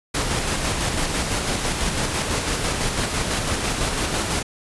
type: noise with tremolo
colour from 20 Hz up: pink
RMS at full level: -22 dBFS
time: 0.14-4.43 s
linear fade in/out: 10 ms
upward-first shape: square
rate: 6 Hz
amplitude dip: 30%
effects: resampled to 24000 Hz